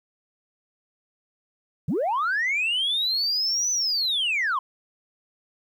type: linear two-way sweep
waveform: sine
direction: up then down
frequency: 116.54 to 6070 to 993 Hz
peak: -20 dBFS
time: 1.88-4.59 s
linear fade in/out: 5 ms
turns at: 3.71 s
effects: tanh soft clip ceiling -19 dBFS + 10-bit